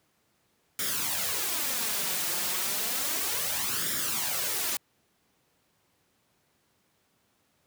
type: noise with flanger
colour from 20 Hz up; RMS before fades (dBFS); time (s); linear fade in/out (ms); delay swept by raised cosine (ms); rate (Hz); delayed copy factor
white; -30; 0.79-4.77; 2; 0.56 to 5.66; 0.32; +0.65
effects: pink hiss -70 dBFS RMS until 7.66 s + high-pass 100 Hz 12 dB/octave